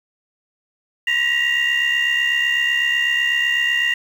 sine tone cluster, 1876 / 1944 / 2793 Hz, A#6 / B6 / F7, +11 / -28 / -1 cents, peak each -19 dBFS, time 1.07-3.94 s, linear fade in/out 5 ms, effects tanh soft clip ceiling -11 dBFS + 7-bit

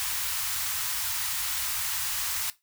white band-stop noise, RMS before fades -30 dBFS, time 0-2.5 s, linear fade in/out 0 ms, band 110 to 880 Hz, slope 24 dB/octave, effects noise-tail reverb RT60 0.2 s tail -17 dB re dry

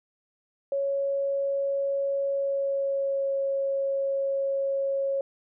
sine tone with pitch glide, 554.4 to 548.3 Hz, C#5 to C#5, 0 to -19 cents, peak -24 dBFS, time 0.72-5.21 s, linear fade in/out 2 ms, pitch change -19 cents, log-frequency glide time 2.31-3.34 s, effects none

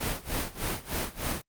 pink noise with tremolo, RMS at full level -29 dBFS, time 0-1.42 s, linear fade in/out 10 ms, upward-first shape sine, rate 3.3 Hz, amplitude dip 90%, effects Opus 32 kbps

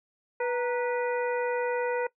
harmonic tone with a mistuned harmonic, 490.5 Hz, B4, 12 cents flat, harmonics 1 / 2 / 3 / 4 / 5, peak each -27 / -33 / -37 / -39 / -41 dBFS, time 0.4-2.07 s, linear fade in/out 5 ms, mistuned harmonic 2, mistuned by -84 cents, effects noise-tail reverb RT60 0.1 s tail -20 dB re dry

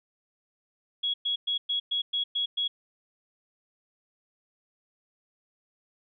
sine tone bursts, 3334 Hz, G#7, 6 cents sharp, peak -25 dBFS, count 8, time 1.03-2.68 s, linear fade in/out 10 ms, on 110 ms, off 110 ms, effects none

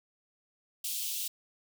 white high-pass noise, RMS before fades -35 dBFS, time 0.84-1.28 s, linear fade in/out 5 ms, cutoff 2700 Hz, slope 48 dB/octave, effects none

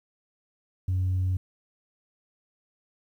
sine tone, 92.5 Hz, F#2, in tune, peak -21 dBFS, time 0.88-1.37 s, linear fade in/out 5 ms, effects tanh soft clip ceiling -21 dBFS + 10-bit

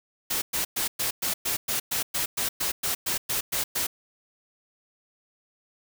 white noise bursts, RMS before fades -27 dBFS, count 16, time 0.3-3.87 s, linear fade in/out 10 ms, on 120 ms, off 110 ms, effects none

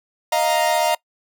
45% pulse chord, Eb suspended second, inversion none, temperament equal, 622.3 / 698.5 / 932.3 Hz, Eb5 / F5 / Bb5, 0 / 0 / 0 cents, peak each -21 dBFS, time 0.32-0.95 s, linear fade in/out 5 ms, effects noise-tail reverb RT60 0.1 s tail -23 dB re dry

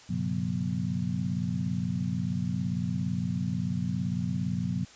sine tone cluster, 97.9 / 124.4 / 141.5 / 182.2 / 240 Hz, G2 / B2 / C#3 / F#3 / B3, -2 / +13 / +36 / -26 / -49 cents, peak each -36 / -34 / -36 / -30 / -37 dBFS, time 0.09-4.85 s, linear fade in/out 10 ms, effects white hiss -52 dBFS RMS until 4.95 s + resampled to 16000 Hz

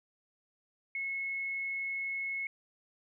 sine tone, 2184 Hz, C#7, 26 cents flat, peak -33 dBFS, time 0.95-2.47 s, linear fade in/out 2 ms, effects none

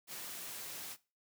white noise, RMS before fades -45 dBFS, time 0.07-0.97 s, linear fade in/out 50 ms, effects noise-tail reverb RT60 0.3 s tail -19 dB re dry + high-pass 100 Hz 12 dB/octave

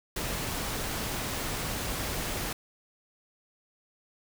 pink noise, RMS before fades -33 dBFS, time 0.16-2.53 s, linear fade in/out 5 ms, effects none

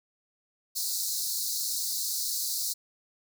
pink high-pass noise, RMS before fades -31 dBFS, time 0.75-2.74 s, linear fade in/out 20 ms, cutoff 4000 Hz, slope 96 dB/octave, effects none

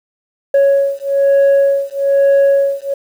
sine beating tone pair, 554.4 / 555.5 Hz, C#5 / C#5, 0 / +4 cents, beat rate 1.1 Hz, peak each -10 dBFS, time 0.54-2.94 s, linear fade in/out 5 ms, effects tanh soft clip ceiling -6 dBFS + 7-bit

